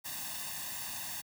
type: noise with comb filter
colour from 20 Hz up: white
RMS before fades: -40 dBFS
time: 0.04-1.22 s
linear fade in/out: 20 ms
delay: 1.1 ms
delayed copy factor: +1
effects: high-pass 80 Hz 12 dB/octave